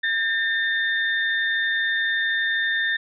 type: tone cluster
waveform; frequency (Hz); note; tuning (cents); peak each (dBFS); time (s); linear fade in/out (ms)
sine; 1612 / 1812 / 3621; G6 / A#6 / A7; +48 / -50 / +49; -30 / -21 / -29; 0.03-2.97; 10
effects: none